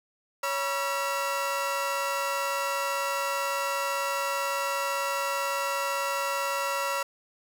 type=tone cluster; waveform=30% pulse; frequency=558 / 967 / 1356 Hz; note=C#5 / B5 / E6; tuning=+11 / -37 / +49 cents; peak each=-29 dBFS; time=0.43-7.03 s; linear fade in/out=5 ms; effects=none